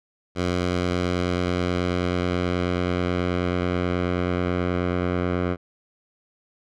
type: tone with low-pass filter sweep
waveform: 10% pulse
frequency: 89.3 Hz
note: F2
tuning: 39 cents sharp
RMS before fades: -24 dBFS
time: 0.35-5.57 s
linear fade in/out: 50 ms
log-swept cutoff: 5500 to 1900 Hz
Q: 0.81
effects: none